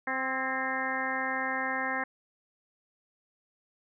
harmonic tone with a mistuned harmonic, 261.9 Hz, C4, 2 cents sharp, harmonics 1 / 2 / 3 / 4 / 5 / 6 / 7 / 8, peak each -39 / -39 / -36 / -37 / -40 / -36 / -34 / -39 dBFS, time 0.07-2.04 s, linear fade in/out 5 ms, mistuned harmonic 6, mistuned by +44 cents, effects none

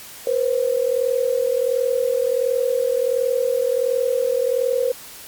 sine tone pair together, 481.3 / 522.7 Hz, B4 / C5, -45 / -2 cents, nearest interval minor second, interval 143 cents, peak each -20 dBFS, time 0.27-4.92 s, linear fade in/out 2 ms, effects white hiss -39 dBFS RMS until 5.27 s + Opus 48 kbps

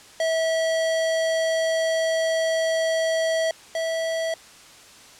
square tone pair in turn, 649 / 652.7 Hz, E5 / E5, -27 / -17 cents, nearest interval unison, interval 10 cents, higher second, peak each -21 / -24 dBFS, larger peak first, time 0.2-3.51 / 3.75-4.34 s, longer first, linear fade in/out 2 ms, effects white hiss -47 dBFS RMS until 5.19 s + low-pass 8000 Hz 12 dB/octave

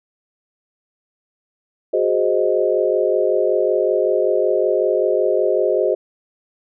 sine chord, Ab dominant seventh, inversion third, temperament equal, 370 / 415.3 / 523.3 / 622.3 Hz, Gb4 / Ab4 / C5 / Eb5, 0 / 0 / 0 / 0 cents, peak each -20 dBFS, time 1.93-5.95 s, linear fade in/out 10 ms, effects none

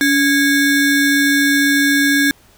square ring-modulated tone, 965 Hz, B5, 40 cents flat, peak -9 dBFS, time 0.01-2.31 s, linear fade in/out 0 ms, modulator 681 Hz, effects pink hiss -50 dBFS RMS until 2.57 s

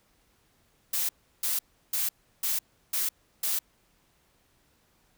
blue noise bursts, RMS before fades -28 dBFS, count 6, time 0.93-3.59 s, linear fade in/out 5 ms, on 160 ms, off 340 ms, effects pink hiss -67 dBFS RMS until 5.17 s

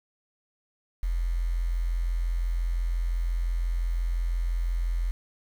sine tone with quantisation, 42.89 Hz, F1, 31 cents flat, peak -24 dBFS, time 1.03-5.11 s, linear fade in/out 0 ms, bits 8, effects none

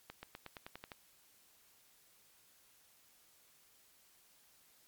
accelerating click train, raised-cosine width 0.3 ms, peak -30 dBFS, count 9, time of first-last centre 0.1-0.918 s, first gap 130 ms, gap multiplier 0.93, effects white hiss -67 dBFS RMS until 4.87 s + MP3 96 kbps

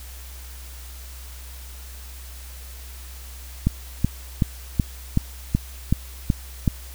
click train, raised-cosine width 5 ms, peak -5 dBFS, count 9, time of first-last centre 3.67-6.678 s, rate 2.66 Hz, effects added 63 Hz sine -37 dBFS peak until 6.94 s + white hiss -44 dBFS RMS until 6.94 s

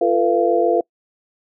sine tone cluster, 345.2 / 447.8 / 495 / 686 Hz, F4 / A4 / B4 / F5, -20 / +30 / +4 / -31 cents, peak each -19 dBFS, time 0.01-0.81 s, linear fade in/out 5 ms, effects noise-tail reverb RT60 0.1 s tail -25 dB re dry

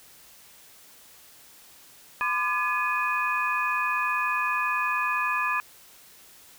sine tone cluster, 1012 / 1197 / 1698 / 2488 Hz, B5 / D6 / G#6 / D#7, +42 / +33 / +38 / -1 cents, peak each -29 dBFS, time 2.21-5.6 s, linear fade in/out 0 ms, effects white hiss -52 dBFS RMS until 6.58 s

